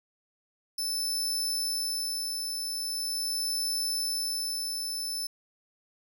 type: tone with tremolo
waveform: sawtooth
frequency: 5274 Hz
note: E8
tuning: in tune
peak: -25 dBFS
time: 0.78-5.27 s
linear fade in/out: 5 ms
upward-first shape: sine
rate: 0.42 Hz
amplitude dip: 35%
effects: none